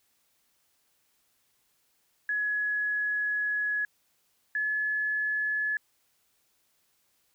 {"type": "tone pair in turn", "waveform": "sine", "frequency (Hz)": [1687, 1710.5], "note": ["G#6", "A6"], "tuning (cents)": [27, -49], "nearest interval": "unison", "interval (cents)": 24, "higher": "second", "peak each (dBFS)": -26, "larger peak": "neither", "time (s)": [[2.29, 3.85], [4.55, 5.77]], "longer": "first", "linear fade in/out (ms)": 2, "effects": ["white hiss -71 dBFS RMS until 7.34 s"]}